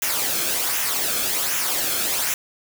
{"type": "noise with flanger", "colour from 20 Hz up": "white", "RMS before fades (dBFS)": -23, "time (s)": [0.02, 2.34], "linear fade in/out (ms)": 2, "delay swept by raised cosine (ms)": [0.22, 1.07], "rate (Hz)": 1.3, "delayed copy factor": -0.55, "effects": []}